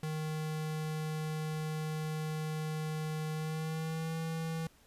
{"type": "tone with pitch glide", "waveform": "square", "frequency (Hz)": [155.56, 162.45], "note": ["D#3", "E3"], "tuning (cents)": [0, -25], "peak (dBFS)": -35, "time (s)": [0.03, 4.67], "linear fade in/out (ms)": 2, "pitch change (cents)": 75, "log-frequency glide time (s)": [3.32, 4.17], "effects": ["pink hiss -64 dBFS RMS until 4.86 s", "resampled to 32000 Hz"]}